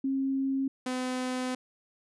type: tone pair in turn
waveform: sine / sawtooth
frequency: 269.4 / 254.3 Hz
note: C#4 / C4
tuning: -49 / -49 cents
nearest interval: minor second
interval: 100 cents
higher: first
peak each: -26 dBFS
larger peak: neither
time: 0.04-0.68 / 0.86-1.55 s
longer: second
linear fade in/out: 5 ms
effects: resampled to 24000 Hz